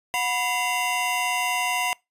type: tone cluster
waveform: square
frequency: 728 / 984 / 2052 / 2767 Hz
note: F#5 / B5 / C7 / F7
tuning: -28 / -7 / -34 / -17 cents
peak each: -29 dBFS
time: 0.14-1.93 s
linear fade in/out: 0 ms
effects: noise-tail reverb RT60 0.2 s tail -24 dB re dry + resampled to 32000 Hz

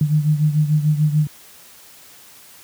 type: beating tone pair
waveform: sine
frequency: 150 / 156.8 Hz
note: D3 / D#3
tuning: +37 / +14 cents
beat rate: 6.8 Hz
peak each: -15 / -20 dBFS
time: 0.01-1.27 s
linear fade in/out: 2 ms
effects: white hiss -45 dBFS RMS until 2.63 s + high-pass 60 Hz 12 dB/octave

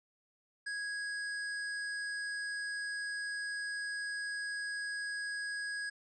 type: tone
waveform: square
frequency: 1656 Hz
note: G#6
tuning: 5 cents flat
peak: -37 dBFS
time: 0.66-5.9 s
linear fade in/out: 10 ms
effects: resampled to 22050 Hz

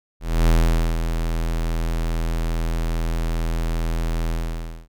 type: tone with ADSR envelope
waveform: square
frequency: 41.2 Hz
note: E1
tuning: in tune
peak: -13 dBFS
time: 0.2-4.88 s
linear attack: 280 ms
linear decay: 480 ms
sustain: -8 dB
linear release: 590 ms
effects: none

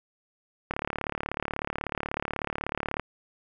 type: click train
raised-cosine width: 0.5 ms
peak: -14 dBFS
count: 84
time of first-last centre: 0.71-2.997 s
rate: 36.3 Hz
effects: none

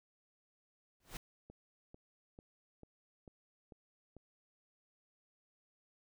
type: noise with exponential growth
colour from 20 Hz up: pink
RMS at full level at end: -41 dBFS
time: 1-1.17 s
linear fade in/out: 2 ms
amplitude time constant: 35 ms
type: click train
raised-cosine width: 2 ms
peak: -40 dBFS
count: 7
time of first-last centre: 1.5-4.167 s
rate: 2.25 Hz
effects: none

